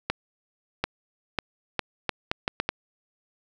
accelerating click train, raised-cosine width 0.3 ms, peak -8 dBFS, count 9, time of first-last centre 0.1-2.69 s, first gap 740 ms, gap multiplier 0.74, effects none

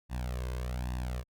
sawtooth tone with flanger, 62 Hz, B1, 7 cents sharp, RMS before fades -35 dBFS, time 0.09-1.24 s, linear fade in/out 50 ms, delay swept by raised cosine 1.1 to 1.95 ms, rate 1.2 Hz, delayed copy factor +0.85, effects Opus 48 kbps

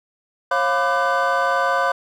triangle tone cluster, 543 / 701 / 1002 / 1182 / 1516 Hz, C#5 / F5 / B5 / D6 / F#6, -36 / +6 / +25 / +11 / +42 cents, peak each -21 dBFS, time 0.51-1.92 s, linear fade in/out 5 ms, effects tanh soft clip ceiling -6 dBFS

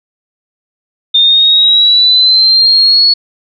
sine linear sweep, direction up, 3619 to 4396 Hz, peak -4 dBFS, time 1.14-3.14 s, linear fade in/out 10 ms, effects none

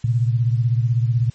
sine beating tone pair, 116.54 / 132.54 Hz, A#2 / C3, 0 / +23 cents, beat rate 16 Hz, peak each -16 / -22 dBFS, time 0.04-1.3 s, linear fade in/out 5 ms, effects white hiss -52 dBFS RMS until 1.34 s + MP3 32 kbps

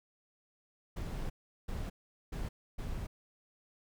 brown noise bursts at uneven times, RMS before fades -38 dBFS, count 4, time 0.96-1.3 / 1.68-1.9 / 2.32-2.49 / 2.78-3.07 s, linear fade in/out 10 ms, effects none

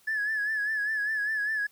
triangle tone with vibrato, 1714 Hz, A6, 46 cents flat, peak -23 dBFS, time 0.07-1.67 s, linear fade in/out 10 ms, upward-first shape sine, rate 5 Hz, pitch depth 62 cents each way, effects tanh soft clip ceiling -23 dBFS + white hiss -62 dBFS RMS until 1.71 s

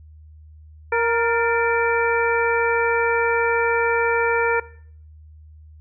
harmonic tone with a mistuned harmonic, 466.2 Hz, A#4, in tune, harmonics 1 / 2 / 3 / 4 / 5, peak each -20 / -23 / -25 / -26 / -27 dBFS, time 0.92-4.6 s, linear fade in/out 5 ms, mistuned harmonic 4, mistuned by -74 cents, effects noise-tail reverb RT60 0.6 s tail -20 dB re dry + added 77 Hz sine -42 dBFS peak until 5.8 s

